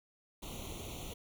pink noise with comb filter, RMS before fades -44 dBFS, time 0.42-1.14 s, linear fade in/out 10 ms, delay 0.3 ms, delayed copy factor +0.95, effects none

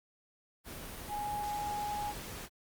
sine tone in noise, 830.6 Hz, G#5, in tune, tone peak -34 dBFS, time 1.08-2.14 s, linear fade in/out 50 ms, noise pink, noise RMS -44 dBFS, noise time 0.64-2.49 s, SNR +7 dB, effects Opus 32 kbps

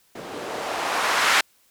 violet noise with low-pass filter sweep, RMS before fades -24 dBFS, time 0.15-1.41 s, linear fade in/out 5 ms, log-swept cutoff 340 to 1600 Hz, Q 1.2, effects white hiss -61 dBFS RMS until 1.7 s

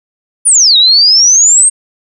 sine exponential two-way sweep, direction down then up, 9956 to 3729 to 8610 Hz, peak -3 dBFS, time 0.45-1.7 s, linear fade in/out 20 ms, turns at 0.77 s, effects none

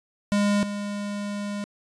square tone pair in turn, 204.2 / 204.2 Hz, G#3 / G#3, -29 / -29 cents, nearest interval unison, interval 0 cents, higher neither, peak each -20 / -29 dBFS, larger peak first, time 0.32-0.63 / 0.63-1.64 s, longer second, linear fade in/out 0 ms, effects resampled to 22050 Hz

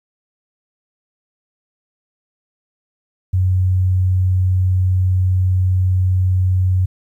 sine tone, 92.5 Hz, F#2, in tune, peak -12 dBFS, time 3.33-6.86 s, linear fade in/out 10 ms, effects 9-bit

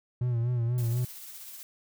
triangle tone with vibrato, 120 Hz, B2, 49 cents flat, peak -23 dBFS, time 0.21-1.05 s, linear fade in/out 5 ms, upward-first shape sine, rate 4.1 Hz, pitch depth 66 cents each way
blue noise with tremolo, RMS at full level -43 dBFS, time 0.78-1.63 s, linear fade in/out 0 ms, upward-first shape sine, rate 16 Hz, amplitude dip 30%
effects none

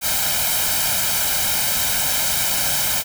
white noise with comb filter, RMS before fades -20 dBFS, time 0.01-3.04 s, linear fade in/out 50 ms, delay 1.3 ms, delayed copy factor +0.7, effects none

